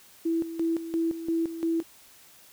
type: tone with tremolo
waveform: sine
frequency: 330.1 Hz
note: E4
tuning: 2 cents sharp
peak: -23 dBFS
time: 0.25-1.83 s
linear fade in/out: 10 ms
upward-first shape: square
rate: 2.9 Hz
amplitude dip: 70%
effects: white hiss -54 dBFS RMS until 2.52 s